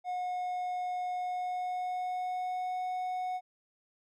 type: tone with pitch glide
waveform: triangle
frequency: 725 to 735.1 Hz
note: F#5 to F#5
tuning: -35 to -11 cents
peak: -30 dBFS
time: 0.04-3.41 s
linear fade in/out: 50 ms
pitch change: +24 cents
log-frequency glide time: 1.14-2.82 s
effects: none